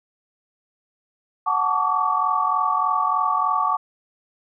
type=chord; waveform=sine; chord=D major seventh; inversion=first; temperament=equal with one note detuned; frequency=740 / 880 / 1131.4 / 1174.7 Hz; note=F#5 / A5 / C#6 / D6; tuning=0 / 0 / +35 / 0 cents; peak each=-27 / -25 / -21 / -24 dBFS; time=1.46-3.77 s; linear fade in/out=10 ms; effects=none